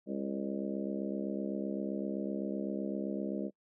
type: harmonic tone with a mistuned harmonic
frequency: 67.8 Hz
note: C#2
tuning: 38 cents flat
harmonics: 3 / 4 / 5 / 6 / 7 / 8 / 9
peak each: -37 / -40 / -40 / -46 / -44 / -46 / -45 dBFS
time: 0.06-3.51 s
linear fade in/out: 50 ms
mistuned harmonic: 8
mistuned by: +36 cents
effects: noise-tail reverb RT60 0.1 s tail -26 dB re dry

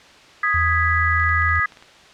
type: chord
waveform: sine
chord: G# minor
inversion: second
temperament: equal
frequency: 1244.5 / 1661.2 / 1975.5 Hz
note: D#6 / G#6 / B6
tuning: 0 / 0 / 0 cents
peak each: -21 dBFS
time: 0.43-1.66 s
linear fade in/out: 5 ms
type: tone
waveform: sine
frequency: 82.41 Hz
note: E2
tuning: in tune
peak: -21 dBFS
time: 0.54-1.6 s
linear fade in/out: 5 ms
type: clicks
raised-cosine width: 0.2 ms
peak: -25 dBFS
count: 9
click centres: 1.199 / 1.238 / 1.292 / 1.421 / 1.491 / 1.556 / 1.722 / 1.772 / 1.825 s
effects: white hiss -46 dBFS RMS until 2.13 s + low-pass 4000 Hz 12 dB/octave

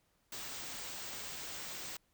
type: band-stop noise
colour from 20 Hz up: white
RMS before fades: -44 dBFS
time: 0.32-1.97 s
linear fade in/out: 5 ms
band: 8700 to 15000 Hz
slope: 96 dB/octave
effects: pink hiss -75 dBFS RMS until 2.13 s

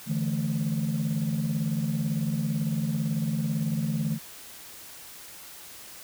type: chord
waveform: sine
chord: D suspended second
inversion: none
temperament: equal with one note detuned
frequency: 146.83 / 164.81 / 219.2 Hz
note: D3 / E3 / A3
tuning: 0 / 0 / -6 cents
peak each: -28 dBFS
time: 0.06-4.19 s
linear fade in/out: 50 ms
effects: tanh soft clip ceiling -20 dBFS + white hiss -45 dBFS RMS until 6.03 s

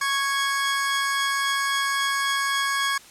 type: tone pair together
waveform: sawtooth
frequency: 1105.9 / 1657 Hz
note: C#6 / G#6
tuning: -4 / -4 cents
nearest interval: perfect fifth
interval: 700 cents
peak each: -21 dBFS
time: 0.01-2.98 s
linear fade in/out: 5 ms
effects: white hiss -48 dBFS RMS until 3.1 s + low-pass 10000 Hz 12 dB/octave

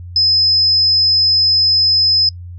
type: tone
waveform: sine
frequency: 5100 Hz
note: D#8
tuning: 42 cents sharp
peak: -9 dBFS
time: 0.16-2.29 s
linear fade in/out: 2 ms
effects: noise-tail reverb RT60 0.1 s tail -25 dB re dry + added 88 Hz sine -28 dBFS peak until 2.58 s

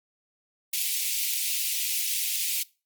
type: high-pass noise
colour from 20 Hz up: white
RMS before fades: -28 dBFS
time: 0.73-2.63 s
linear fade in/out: 5 ms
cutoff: 2200 Hz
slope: 48 dB/octave
effects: noise-tail reverb RT60 0.3 s tail -22 dB re dry + Opus 24 kbps

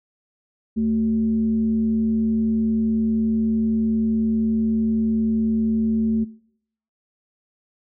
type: tone with frequency modulation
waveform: sine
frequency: 222.4 Hz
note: A3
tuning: 19 cents sharp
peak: -18 dBFS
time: 0.76-6.25 s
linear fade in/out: 20 ms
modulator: 156 Hz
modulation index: 0.32
effects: noise-tail reverb RT60 0.7 s tail -22 dB re dry

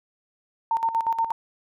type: tone with tremolo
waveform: sine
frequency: 910 Hz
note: A#5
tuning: 42 cents flat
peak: -19 dBFS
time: 0.71-1.32 s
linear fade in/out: 2 ms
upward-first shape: square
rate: 8.4 Hz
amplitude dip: 70%
effects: none

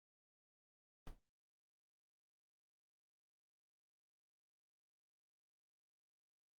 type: noise with exponential decay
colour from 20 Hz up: brown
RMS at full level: -42 dBFS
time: 1.07-1.2 s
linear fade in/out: 0 ms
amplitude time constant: 28 ms
effects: noise-tail reverb RT60 0.1 s tail -23 dB re dry + Opus 32 kbps

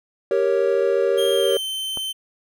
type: chord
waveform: triangle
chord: G diminished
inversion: none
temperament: equal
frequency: 392 / 466.2 / 554.4 Hz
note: G4 / Bb4 / Db5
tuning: 0 / 0 / 0 cents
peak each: -19 dBFS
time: 0.31-1.57 s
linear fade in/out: 2 ms
type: tone with pitch glide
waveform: 45% pulse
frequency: 3217 to 3090 Hz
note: G7 to G7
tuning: +44 to -26 cents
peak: -25 dBFS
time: 1.17-2.13 s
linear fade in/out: 20 ms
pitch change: -70 cents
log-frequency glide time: 1.33-1.63 s
type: click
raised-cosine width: 1 ms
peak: -19 dBFS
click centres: 1.973 s
effects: none

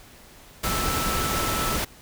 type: tone in noise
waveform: sine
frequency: 1318 Hz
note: E6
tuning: 1 cent flat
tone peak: -29 dBFS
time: 0.64-1.77 s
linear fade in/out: 10 ms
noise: pink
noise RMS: -26 dBFS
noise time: 0.63-1.85 s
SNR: -6 dB
effects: pink hiss -49 dBFS RMS until 2.01 s

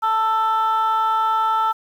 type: tone pair together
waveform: sine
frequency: 885 / 1326 Hz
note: A5 / E6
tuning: +10 / +10 cents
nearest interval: perfect fifth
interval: 700 cents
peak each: -17 dBFS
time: 0.02-1.73 s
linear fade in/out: 20 ms
effects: tanh soft clip ceiling -13 dBFS + 8-bit

